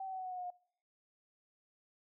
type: tone with pitch steps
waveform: sine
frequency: 770 / 762 / 754.2 / 746.4 / 738.6 / 731 / 723.4 / 715.9 Hz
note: G5 / G5 / F#5 / F#5 / F#5 / F#5 / F#5 / F5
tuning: -31 / -49 / +33 / +15 / -3 / -21 / -39 / +43 cents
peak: -39 dBFS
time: 0-0.504 s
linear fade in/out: 5 ms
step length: 63 ms
effects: noise-tail reverb RT60 0.7 s tail -24 dB re dry